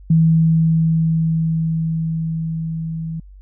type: tone with level ramp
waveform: sine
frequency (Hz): 162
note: E3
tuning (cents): -30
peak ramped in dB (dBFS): -9 to -23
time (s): 0.1-3.2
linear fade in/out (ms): 5
effects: added 48 Hz sine -38 dBFS peak until 3.41 s